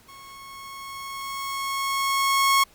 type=tone with level ramp; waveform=sawtooth; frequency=1095 Hz; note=C#6; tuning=22 cents flat; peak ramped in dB=-40 to -12 dBFS; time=0.08-2.64 s; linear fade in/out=10 ms; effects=pink hiss -55 dBFS RMS until 2.74 s + Opus 48 kbps